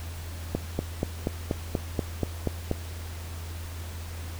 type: click train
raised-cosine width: 2 ms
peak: -12 dBFS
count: 10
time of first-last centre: 0.55-2.713 s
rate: 4.16 Hz
effects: added 83 Hz sine -35 dBFS peak until 4.39 s + pink hiss -44 dBFS RMS until 4.39 s